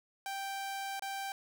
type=tone with dropouts; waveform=sawtooth; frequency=784 Hz; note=G5; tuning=in tune; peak=-33 dBFS; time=0.26-1.32 s; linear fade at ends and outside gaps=1 ms; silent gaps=0.995-1.022 s; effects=none